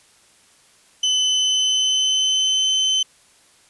35% pulse tone with pitch glide, 3027 to 3064 Hz, F#7 to G7, +39 to -40 cents, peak -14 dBFS, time 1.03-3.03 s, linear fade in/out 5 ms, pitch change +21 cents, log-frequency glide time 1.24-2.71 s, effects white hiss -54 dBFS RMS until 3.69 s + resampled to 24000 Hz

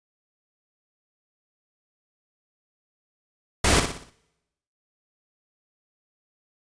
pink noise with echo, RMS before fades -19 dBFS, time 3.64-3.8 s, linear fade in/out 5 ms, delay 60 ms, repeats 5, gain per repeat -7 dB, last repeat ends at 4.1 s, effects noise-tail reverb RT60 0.9 s tail -23 dB re dry + resampled to 22050 Hz

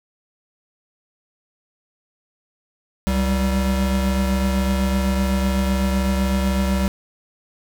square tone pair together, 66.81 / 192.5 Hz, C2 / G3, +37 / -31 cents, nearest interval octave + tritone, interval 1832 cents, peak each -21 / -21 dBFS, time 3.07-6.88 s, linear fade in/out 0 ms, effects none

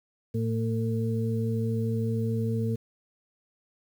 harmonic tone, 113.1 Hz, A2, 48 cents sharp, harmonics 1 / 2 / 4, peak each -27 / -30 / -33 dBFS, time 0.34-2.76 s, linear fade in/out 10 ms, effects 9-bit

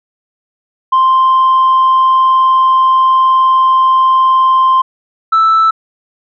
sine tone pair in turn, 1046.5 / 1318.5 Hz, C6 / E6, 0 / 0 cents, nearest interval major third, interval 400 cents, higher second, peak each -4 dBFS, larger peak neither, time 0.92-4.82 / 5.32-5.71 s, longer first, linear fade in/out 10 ms, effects tanh soft clip ceiling -4 dBFS

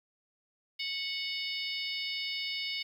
harmonic tone with a mistuned harmonic, 735 Hz, F#5, 12 cents flat, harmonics 3 / 4 / 5 / 6 / 7, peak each -38 / -39 / -40 / -41 / -41 dBFS, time 0.79-2.83 s, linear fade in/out 10 ms, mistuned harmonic 6, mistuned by +40 cents, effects 10-bit

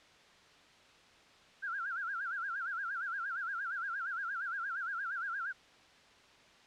sine tone with vibrato, 1480 Hz, F#6, in tune, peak -35 dBFS, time 1.62-5.53 s, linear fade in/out 20 ms, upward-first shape sine, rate 8.6 Hz, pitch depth 180 cents each way, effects white hiss -60 dBFS RMS until 6.66 s + low-pass 4000 Hz 12 dB/octave

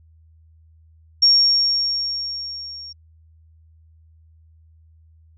sine tone with level ramp, 5540 Hz, F8, 15 cents flat, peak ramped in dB -9 to -34 dBFS, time 1.22-2.93 s, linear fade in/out 10 ms, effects added 80 Hz sine -49 dBFS peak until 5.37 s

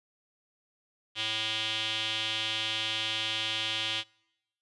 square tone with band-pass filter, 110 Hz, A2, in tune, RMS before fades -32 dBFS, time 1.15-4.04 s, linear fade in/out 50 ms, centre 3200 Hz, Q 4.6, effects noise-tail reverb RT60 0.9 s tail -26 dB re dry + resampled to 24000 Hz

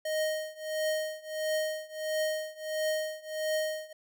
square tone with tremolo, 622.3 Hz, D#5, in tune, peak -27 dBFS, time 0.05-3.93 s, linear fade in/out 5 ms, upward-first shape triangle, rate 1.5 Hz, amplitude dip 95%, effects none

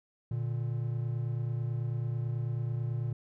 triangle tone pair together, 117.69 / 146.83 Hz, A#2 / D3, +17 / 0 cents, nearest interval major third, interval 383 cents, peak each -29 / -35 dBFS, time 0.31-3.13 s, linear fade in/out 5 ms, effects none

